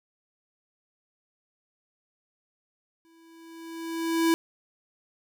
square tone with exponential growth, 329.6 Hz, E4, in tune, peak -19 dBFS, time 3.05-4.34 s, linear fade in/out 0 ms, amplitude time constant 280 ms, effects none

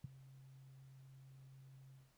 sine tone with ADSR envelope, 133.4 Hz, C3, 34 cents sharp, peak -39 dBFS, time 0.04-2.13 s, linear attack 5 ms, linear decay 15 ms, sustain -18 dB, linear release 190 ms, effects pink hiss -75 dBFS RMS until 2.17 s

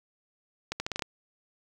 accelerating click train, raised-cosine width 0.2 ms, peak -14 dBFS, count 7, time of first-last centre 0.72-1.022 s, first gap 80 ms, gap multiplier 0.81, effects 7-bit

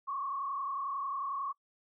sine tone with frequency modulation, 1108.7 Hz, C#6, in tune, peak -33 dBFS, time 0.07-1.53 s, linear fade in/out 20 ms, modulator 31.1 Hz, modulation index 1.4, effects noise-tail reverb RT60 0.1 s tail -23 dB re dry

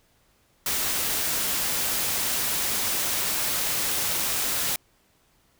white noise, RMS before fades -26 dBFS, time 0.66-4.76 s, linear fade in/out 2 ms, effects pink hiss -64 dBFS RMS until 5.59 s

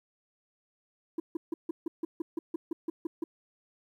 sine tone bursts, 329.6 Hz, E4, in tune, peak -26 dBFS, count 13, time 1.18-3.24 s, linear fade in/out 5 ms, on 20 ms, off 150 ms, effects tanh soft clip ceiling -28 dBFS + 11-bit

